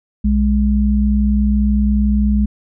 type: tone pair together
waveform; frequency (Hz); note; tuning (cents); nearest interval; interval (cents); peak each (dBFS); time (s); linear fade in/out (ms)
sine; 61.75 / 207.7; B1 / G#3; 0 / 0; octave + major sixth; 2100; -14; 0.24-2.46; 10
effects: none